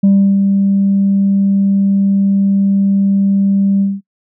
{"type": "tone with ADSR envelope", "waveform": "sine", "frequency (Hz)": 197.1, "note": "G3", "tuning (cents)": 10, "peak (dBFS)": -3, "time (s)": [0.03, 4.01], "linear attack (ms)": 9, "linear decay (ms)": 330, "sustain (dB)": -5, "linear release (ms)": 200, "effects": ["noise-tail reverb RT60 0.1 s tail -24 dB re dry", "tanh soft clip ceiling -4 dBFS"]}